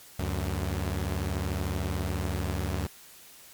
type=tone pair together; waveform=sawtooth; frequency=73.42 / 93.78 Hz; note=D2 / F#2; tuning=0 / +24 cents; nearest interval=major third; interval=424 cents; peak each=-27 / -27 dBFS; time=0.19-2.87 s; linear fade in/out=5 ms; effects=white hiss -51 dBFS RMS until 3.53 s + MP3 96 kbps